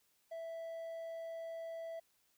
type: tone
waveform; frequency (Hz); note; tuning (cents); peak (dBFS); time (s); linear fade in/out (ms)
triangle; 659.3; E5; 0; -40; 0.31-2; 10
effects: white hiss -75 dBFS RMS until 2.37 s